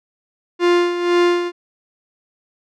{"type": "tone with tremolo", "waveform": "45% pulse", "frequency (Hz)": 350.2, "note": "F4", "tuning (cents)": 5, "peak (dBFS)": -11, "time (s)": [0.59, 1.52], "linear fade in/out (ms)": 50, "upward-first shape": "sine", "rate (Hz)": 2, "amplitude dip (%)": 65, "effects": ["low-pass 4000 Hz 12 dB/octave"]}